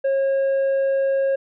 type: tone with tanh clipping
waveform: sine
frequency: 543 Hz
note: C#5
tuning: 36 cents flat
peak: -18 dBFS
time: 0.04-1.36 s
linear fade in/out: 10 ms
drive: 4 dB
effects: none